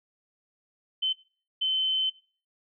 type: tone bursts at uneven times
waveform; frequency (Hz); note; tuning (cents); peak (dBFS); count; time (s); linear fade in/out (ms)
sine; 3066; G7; -39; -24; 2; 1.02-1.13 / 1.61-2.1; 10
effects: noise-tail reverb RT60 0.4 s tail -20 dB re dry